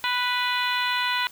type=harmonic tone with a mistuned harmonic; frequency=493.9 Hz; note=B4; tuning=in tune; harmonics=2 / 3 / 4 / 5 / 6 / 7 / 8; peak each=-27 / -29 / -30 / -31 / -32 / -32 / -33 dBFS; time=0.04-1.27 s; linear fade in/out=0 ms; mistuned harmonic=8; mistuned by=+37 cents; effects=white hiss -48 dBFS RMS until 1.31 s